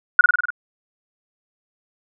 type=tone with echo; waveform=sine; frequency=1446 Hz; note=F#6; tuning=40 cents flat; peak=-4 dBFS; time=0.19-0.21 s; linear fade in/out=2 ms; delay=49 ms; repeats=6; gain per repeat=-3 dB; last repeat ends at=0.504 s; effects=none